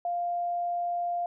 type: tone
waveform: sine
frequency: 698.5 Hz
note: F5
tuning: in tune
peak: -27 dBFS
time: 0.05-1.26 s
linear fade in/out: 2 ms
effects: none